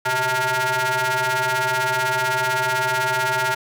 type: ring-modulated tone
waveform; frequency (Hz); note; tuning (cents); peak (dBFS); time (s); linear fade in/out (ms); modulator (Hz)
sawtooth; 253.8; B3; +47; -12; 0.05-3.55; 10; 1150
effects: none